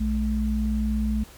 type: tone pair together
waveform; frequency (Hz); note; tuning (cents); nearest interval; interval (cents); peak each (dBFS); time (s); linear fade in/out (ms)
sine; 60.14 / 214.9; B1 / A3; -45 / -41; octave + minor seventh; 2204; -24 / -24; 0-1.24; 10
effects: pink hiss -48 dBFS RMS until 1.37 s + MP3 96 kbps